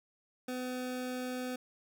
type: tone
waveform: 25% pulse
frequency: 252.4 Hz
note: B3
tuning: 38 cents sharp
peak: -32 dBFS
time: 0.48-1.56 s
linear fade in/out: 5 ms
effects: none